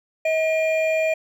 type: tone pair together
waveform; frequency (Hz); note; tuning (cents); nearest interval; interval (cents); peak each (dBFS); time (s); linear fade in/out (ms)
triangle; 637 / 2405; D#5 / D7; +41 / +41; octave + major seventh; 2300; -17 / -24; 0.25-1.14; 5
effects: none